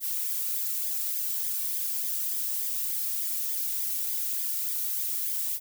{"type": "noise with flanger", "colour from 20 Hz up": "violet", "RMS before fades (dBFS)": -30, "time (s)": [0, 5.6], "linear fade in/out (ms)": 50, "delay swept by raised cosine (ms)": [0.7, 2], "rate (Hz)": 3.4, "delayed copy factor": -0.75, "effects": []}